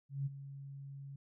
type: tone with ADSR envelope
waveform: sine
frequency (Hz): 138.59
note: C#3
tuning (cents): 0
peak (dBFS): -32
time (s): 0.09-1.16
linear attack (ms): 170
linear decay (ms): 24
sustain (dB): -13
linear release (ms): 5
effects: none